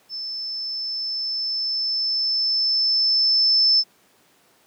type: tone with level ramp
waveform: sine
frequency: 5274 Hz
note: E8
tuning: in tune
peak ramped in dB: -28 to -13 dBFS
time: 0.09-3.84 s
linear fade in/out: 50 ms
effects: pink hiss -58 dBFS RMS until 4.66 s + high-pass 200 Hz 12 dB/octave